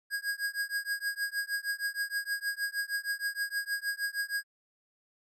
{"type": "tone with tremolo", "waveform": "square", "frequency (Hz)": 1640, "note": "G#6", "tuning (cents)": -22, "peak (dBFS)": -28, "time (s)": [0.1, 4.44], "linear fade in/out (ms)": 50, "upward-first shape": "triangle", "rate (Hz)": 6.4, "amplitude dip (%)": 100, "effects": ["resampled to 32000 Hz"]}